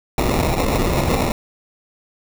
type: noise with sample-and-hold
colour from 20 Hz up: pink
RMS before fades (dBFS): -18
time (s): 0.18-1.32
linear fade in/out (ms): 2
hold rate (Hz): 1575
effects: none